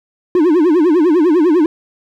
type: tone with vibrato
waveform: triangle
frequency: 330 Hz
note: E4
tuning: 2 cents sharp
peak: -6 dBFS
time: 0.35-1.66 s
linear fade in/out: 2 ms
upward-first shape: sine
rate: 10 Hz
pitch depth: 200 cents each way
effects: none